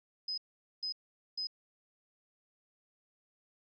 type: tone bursts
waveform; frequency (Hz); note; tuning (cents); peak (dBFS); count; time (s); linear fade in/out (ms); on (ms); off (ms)
sine; 5040; D#8; +21; -34; 3; 0.28-1.471; 5; 97; 450
effects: none